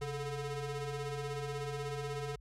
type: ring-modulated tone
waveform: 35% pulse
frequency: 287.7 Hz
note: D4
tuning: 36 cents flat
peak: -32 dBFS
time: 0.01-2.36 s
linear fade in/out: 10 ms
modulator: 152 Hz
effects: added 50 Hz sine -53 dBFS peak until 2.4 s + low-pass 9000 Hz 12 dB/octave